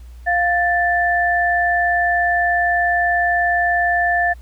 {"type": "tone pair together", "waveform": "sine", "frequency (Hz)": [699.6, 1763], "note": ["F5", "A6"], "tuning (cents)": [3, 3], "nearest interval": "octave + major third", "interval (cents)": 1600, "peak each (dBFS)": -17, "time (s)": [0.26, 4.34], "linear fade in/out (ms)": 20, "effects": ["added 60 Hz sine -35 dBFS peak until 4.41 s", "pink hiss -55 dBFS RMS until 4.41 s"]}